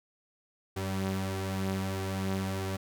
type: tone pair together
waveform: sawtooth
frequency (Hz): 95.45 / 192.5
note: G2 / G3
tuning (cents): -46 / -31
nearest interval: octave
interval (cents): 1215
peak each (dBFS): -29 / -30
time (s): 0.76-2.77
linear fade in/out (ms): 10
effects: none